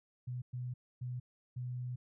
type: tone bursts at uneven times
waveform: sine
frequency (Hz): 124.4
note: B2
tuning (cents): +13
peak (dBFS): -37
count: 4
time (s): 0.27-0.42 / 0.53-0.74 / 1.01-1.2 / 1.56-1.96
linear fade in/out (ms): 10
effects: none